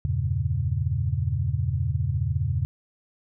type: chord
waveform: sine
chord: E diminished seventh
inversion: none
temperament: equal with one note detuned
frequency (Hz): 82.41 / 97.1 / 116.54 / 138.59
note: E2 / G2 / Bb2 / Db3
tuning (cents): 0 / -16 / 0 / 0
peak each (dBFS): -28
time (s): 0.05-2.65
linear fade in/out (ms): 0
effects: none